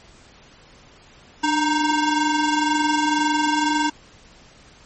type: ring-modulated tone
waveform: 30% pulse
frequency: 620 Hz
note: D#5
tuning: 6 cents flat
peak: -12 dBFS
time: 1.43-3.9 s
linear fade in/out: 10 ms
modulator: 321 Hz
effects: pink hiss -49 dBFS RMS until 4.85 s + MP3 32 kbps